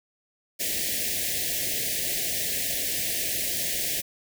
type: band-stop noise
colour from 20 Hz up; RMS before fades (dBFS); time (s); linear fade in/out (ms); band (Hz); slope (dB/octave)
white; -28; 0.59-4.02; 20; 720 to 1700; 96
effects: none